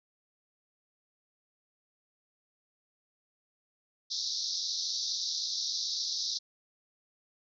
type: band-pass noise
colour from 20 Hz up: white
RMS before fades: -34 dBFS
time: 4.1-6.39 s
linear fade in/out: 20 ms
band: 3700 to 5900 Hz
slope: 96 dB/octave
effects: none